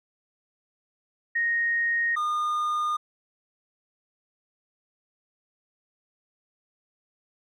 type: tone pair in turn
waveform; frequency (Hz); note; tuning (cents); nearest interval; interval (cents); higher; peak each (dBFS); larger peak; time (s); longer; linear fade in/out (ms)
sine / triangle; 1864.7 / 1217.8; A#6 / D#6; 0 / -38; perfect fifth; 738; first; -22; neither; 1.35-2.16 / 2.16-2.97; neither; 10
effects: none